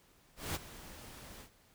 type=noise with ADSR envelope; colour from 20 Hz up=pink; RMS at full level=-36 dBFS; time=0.36-1.5 s; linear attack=190 ms; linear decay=26 ms; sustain=-15 dB; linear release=93 ms; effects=pink hiss -66 dBFS RMS until 1.74 s